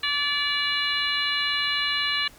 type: harmonic tone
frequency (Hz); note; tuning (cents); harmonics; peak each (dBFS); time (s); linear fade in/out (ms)
578; D5; -28; 2 / 3 / 4 / 5 / 6 / 7; -33 / -29 / -30 / -28 / -32 / -29; 0.03-2.28; 5
effects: pink hiss -51 dBFS RMS until 2.38 s + Opus 48 kbps